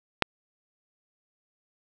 click, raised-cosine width 0.3 ms, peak -3 dBFS, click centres 0.223 s, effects none

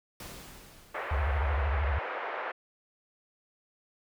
pink noise with exponential decay, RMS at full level -42 dBFS, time 0.2-2.09 s, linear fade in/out 2 ms, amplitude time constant 410 ms
pink band-pass noise, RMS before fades -36 dBFS, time 0.94-2.52 s, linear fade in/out 10 ms, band 490 to 2100 Hz, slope 24 dB/octave
sine tone with vibrato, 71 Hz, C#2, 42 cents sharp, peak -26 dBFS, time 1.11-1.99 s, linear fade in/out 5 ms, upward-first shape triangle, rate 13 Hz, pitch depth 240 cents each way
effects none

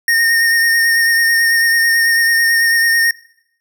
square tone with vibrato, 1840 Hz, A#6, 23 cents flat, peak -11 dBFS, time 0.08-3.11 s, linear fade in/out 2 ms, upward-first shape sine, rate 9.1 Hz, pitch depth 22 cents each way, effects noise-tail reverb RT60 0.8 s tail -23 dB re dry

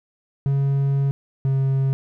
triangle tone pair in turn, 138.4 / 134.93 Hz, C#3 / C#3, -2 / -46 cents, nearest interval unison, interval 44 cents, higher first, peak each -15 dBFS, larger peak neither, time 0.46-1.11 / 1.45-1.93 s, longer first, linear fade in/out 0 ms, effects none

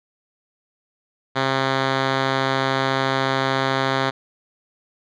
5% pulse tone with low-pass filter, 133.8 Hz, C3, 39 cents sharp, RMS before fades -21 dBFS, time 1.35-4.11 s, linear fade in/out 20 ms, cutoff 3400 Hz, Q 1.4, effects none

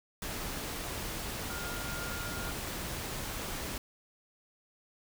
sine tone in noise, 1411 Hz, F6, 17 cents sharp, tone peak -42 dBFS, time 1.5-2.51 s, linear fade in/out 2 ms, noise pink, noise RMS -38 dBFS, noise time 0.22-3.78 s, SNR -7 dB, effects none

